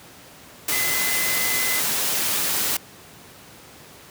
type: tone in noise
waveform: sine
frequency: 2034 Hz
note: C7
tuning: 50 cents flat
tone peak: -26 dBFS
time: 0.72-1.8 s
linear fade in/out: 5 ms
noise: white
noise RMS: -23 dBFS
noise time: 0.68-2.77 s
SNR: -6 dB
effects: pink hiss -45 dBFS RMS until 4.1 s + high-pass 100 Hz 12 dB/octave